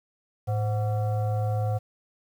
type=tone with frequency modulation; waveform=sine; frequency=107.9 Hz; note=A2; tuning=33 cents flat; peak=-23 dBFS; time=0.47-1.79 s; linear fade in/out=20 ms; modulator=628 Hz; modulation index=0.6; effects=9-bit